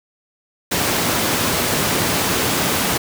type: high-pass noise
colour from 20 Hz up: pink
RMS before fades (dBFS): -19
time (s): 0.71-2.98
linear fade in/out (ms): 10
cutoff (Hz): 120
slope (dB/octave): 12
effects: none